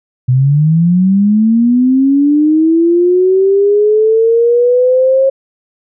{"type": "linear sweep", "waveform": "sine", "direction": "up", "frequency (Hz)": [123.47, 541], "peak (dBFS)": -6, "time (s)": [0.28, 5.3], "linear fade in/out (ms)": 10, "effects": []}